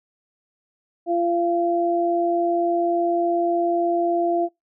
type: tone pair together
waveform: sine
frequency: 343.5 / 687 Hz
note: F4 / F5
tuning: -29 / -29 cents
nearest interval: octave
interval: 1200 cents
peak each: -21 dBFS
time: 1.06-4.49 s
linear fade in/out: 50 ms
effects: noise-tail reverb RT60 0.2 s tail -25 dB re dry